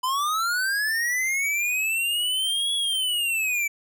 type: linear two-way sweep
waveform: square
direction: up then down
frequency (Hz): 1000 to 3377 to 2295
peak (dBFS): -23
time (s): 0.03-3.68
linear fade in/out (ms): 10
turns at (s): 2.74
effects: none